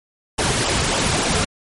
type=noise with flanger; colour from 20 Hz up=pink; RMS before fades=-19 dBFS; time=0.38-1.45 s; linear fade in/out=10 ms; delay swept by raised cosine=0.45 to 3.55 ms; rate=3.5 Hz; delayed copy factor=-0.55; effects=MP3 48 kbps